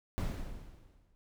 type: noise with exponential decay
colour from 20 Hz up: brown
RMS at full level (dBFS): -30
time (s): 0.18-1.15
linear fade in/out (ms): 0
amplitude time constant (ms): 210
effects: none